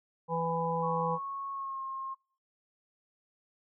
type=harmonic tone; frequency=166 Hz; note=E3; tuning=12 cents sharp; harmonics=1 / 3 / 5 / 6; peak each=-35 / -33 / -35 / -34 dBFS; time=0.28-1.19 s; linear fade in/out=50 ms
type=tone with pitch glide; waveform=sine; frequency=1100 to 1070.5 Hz; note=C#6 to C6; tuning=-14 to +39 cents; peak=-35 dBFS; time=0.82-2.15 s; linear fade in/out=20 ms; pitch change=-47 cents; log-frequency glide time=1.52-1.81 s
effects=noise-tail reverb RT60 0.5 s tail -25 dB re dry